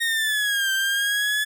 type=linear two-way sweep; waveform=30% pulse; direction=down then up; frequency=1864.7 to 1562 to 1718 Hz; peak=-18 dBFS; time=0-1.45 s; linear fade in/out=20 ms; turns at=0.72 s; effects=none